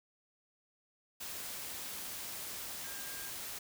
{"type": "tone in noise", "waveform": "sine", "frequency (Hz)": 1610, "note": "G6", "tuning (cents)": 46, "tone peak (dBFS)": -51, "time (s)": [2.84, 3.3], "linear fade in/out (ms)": 10, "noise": "white", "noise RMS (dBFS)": -43, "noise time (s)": [1.2, 3.59], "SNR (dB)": -11, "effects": []}